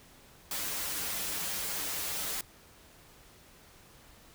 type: noise with comb filter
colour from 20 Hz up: white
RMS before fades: -35 dBFS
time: 0.51-2.41 s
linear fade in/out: 2 ms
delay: 8.1 ms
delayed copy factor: -0.9
effects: pink hiss -57 dBFS RMS until 4.34 s